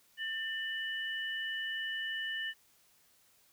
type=tone pair together; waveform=sine; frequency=1791.5 / 2960 Hz; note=A6 / F#7; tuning=+31 / 0 cents; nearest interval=major sixth; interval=869 cents; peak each=-36 / -39 dBFS; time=0.17-2.54 s; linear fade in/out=50 ms; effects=white hiss -67 dBFS RMS until 3.52 s